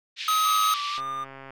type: band-pass noise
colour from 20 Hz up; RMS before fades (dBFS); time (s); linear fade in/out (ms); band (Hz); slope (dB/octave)
pink; -34; 0.16-1.01; 50; 2500 to 4300; 24
type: tone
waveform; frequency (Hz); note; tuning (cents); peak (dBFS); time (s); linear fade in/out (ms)
square; 1268; D#6; +32; -21; 0.28-0.74; 2
type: tone with pitch glide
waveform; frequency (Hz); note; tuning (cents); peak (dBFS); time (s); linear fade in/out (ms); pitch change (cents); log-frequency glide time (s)
triangle; 1164 to 1205.7; D6 to D6; -16 to +45; -27; 0.44-1.25; 20; +61; 0.89-1.03
type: click train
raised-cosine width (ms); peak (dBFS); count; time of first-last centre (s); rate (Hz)
0.5; -27; 72; 0.98-1.506; 135
effects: none